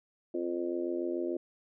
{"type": "harmonic tone", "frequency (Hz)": 86.9, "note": "F2", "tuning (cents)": -8, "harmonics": [3, 4, 5, 6, 7], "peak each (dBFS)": [-39, -32, -44, -41, -41], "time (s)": [0.34, 1.37], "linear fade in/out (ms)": 5, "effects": []}